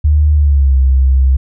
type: tone with pitch glide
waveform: sine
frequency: 74.9 to 65.96 Hz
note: D2 to C2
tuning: +35 to +15 cents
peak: -6 dBFS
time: 0.04-1.37 s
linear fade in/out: 10 ms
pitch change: -220 cents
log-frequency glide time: 0.34-0.77 s
effects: none